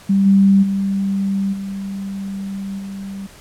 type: tone with level steps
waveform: sine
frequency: 196 Hz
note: G3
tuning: in tune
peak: -11 / -8 / -16 / -23 / -26 dBFS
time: 0.09-3.27 s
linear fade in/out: 10 ms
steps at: 0.25 / 0.62 / 1.52 / 2.78 s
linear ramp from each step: 20 ms
effects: pink hiss -43 dBFS RMS until 3.4 s + low-pass 12000 Hz 12 dB/octave